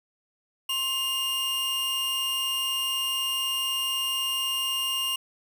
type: tone pair together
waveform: 45% pulse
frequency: 1056 / 2828 Hz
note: C6 / F7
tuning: +16 / +21 cents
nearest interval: octave + perfect fourth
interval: 1705 cents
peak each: -36 / -26 dBFS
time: 0.69-5.16 s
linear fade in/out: 5 ms
effects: none